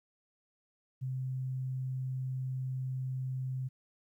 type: tone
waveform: sine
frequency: 130 Hz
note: C3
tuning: 11 cents flat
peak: -33 dBFS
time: 1.01-3.69 s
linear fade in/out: 20 ms
effects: 12-bit